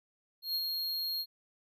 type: tone with ADSR envelope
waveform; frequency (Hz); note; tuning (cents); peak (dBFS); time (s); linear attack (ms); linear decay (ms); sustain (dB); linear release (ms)
square; 4256; C8; +29; -30; 0.42-1.26; 130; 51; -3; 55
effects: none